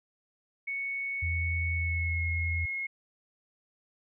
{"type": "tone with pitch glide", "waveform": "sine", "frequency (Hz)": [2217, 2163], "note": ["C#7", "C#7"], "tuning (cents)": [0, -43], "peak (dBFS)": -31, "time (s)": [0.67, 2.87], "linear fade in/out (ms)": 10, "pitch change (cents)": -43, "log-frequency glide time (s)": [1.74, 2.24]}
{"type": "tone with vibrato", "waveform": "sine", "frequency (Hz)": 82.7, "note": "E2", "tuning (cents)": 6, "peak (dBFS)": -29, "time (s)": [1.22, 2.66], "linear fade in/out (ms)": 10, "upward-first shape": "triangle", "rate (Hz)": 9.8, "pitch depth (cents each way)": 13}
{"effects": []}